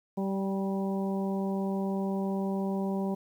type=harmonic tone with a mistuned harmonic; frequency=194 Hz; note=G3; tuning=18 cents flat; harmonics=1 / 2 / 3 / 4 / 5; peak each=-29 / -35 / -39 / -41 / -43 dBFS; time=0.17-3.15 s; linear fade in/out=10 ms; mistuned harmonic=4; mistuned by=+16 cents; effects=10-bit